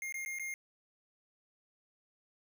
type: tone with dropouts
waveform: square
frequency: 2126 Hz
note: C7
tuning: 27 cents sharp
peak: -38 dBFS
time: 0.02-0.54 s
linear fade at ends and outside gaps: 1 ms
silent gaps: 0.124-0.142 / 0.25-0.26 / 0.387-0.396 s
effects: none